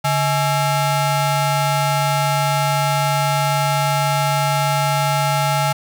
30% pulse ring-modulated tone, 493.9 Hz, B4, in tune, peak -10 dBFS, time 0.04-5.73 s, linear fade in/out 10 ms, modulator 350 Hz, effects none

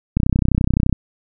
click train, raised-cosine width 5 ms, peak -3 dBFS, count 25, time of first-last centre 0.17-0.927 s, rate 31.7 Hz, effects none

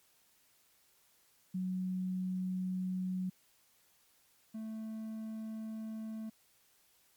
sine / triangle tone pair in turn, 185 / 220 Hz, F#3 / A3, 0 / 0 cents, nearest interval minor third, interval 300 cents, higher second, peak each -33 / -37 dBFS, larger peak first, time 1.54-3.3 / 4.54-6.3 s, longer neither, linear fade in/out 10 ms, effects white hiss -69 dBFS RMS until 7.16 s + MP3 96 kbps

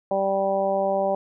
harmonic tone, 195.1 Hz, G3, 8 cents flat, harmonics 1 / 2 / 3 / 4 / 5, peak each -32 / -30 / -22 / -26 / -34 dBFS, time 0.11-1.15 s, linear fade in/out 2 ms, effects none

